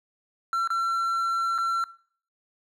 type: tone with dropouts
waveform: triangle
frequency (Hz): 1354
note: E6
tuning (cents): +46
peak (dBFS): -21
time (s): 0.53-1.84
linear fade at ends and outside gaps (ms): 1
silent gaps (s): 0.675-0.703 / 1.58-1.585
effects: noise-tail reverb RT60 0.5 s tail -19 dB re dry